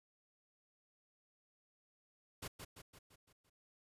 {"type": "noise with echo", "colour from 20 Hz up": "pink", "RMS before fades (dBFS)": -45, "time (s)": [2.42, 2.48], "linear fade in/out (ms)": 10, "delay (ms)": 170, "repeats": 6, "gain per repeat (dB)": -5, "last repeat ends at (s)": 3.5, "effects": ["resampled to 32000 Hz"]}